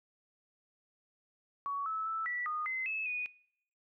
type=tone with pitch steps; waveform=sine; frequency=1124 / 1303 / 1318 / 1956 / 1230 / 2056 / 2600 / 2473 Hz; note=C#6 / E6 / E6 / B6 / D#6 / C7 / E7 / D#7; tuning=+24 / -20 / -1 / -17 / -20 / -31 / -24 / -11 cents; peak=-33 dBFS; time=1.66-3.26 s; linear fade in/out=0 ms; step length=200 ms; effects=noise-tail reverb RT60 0.7 s tail -23 dB re dry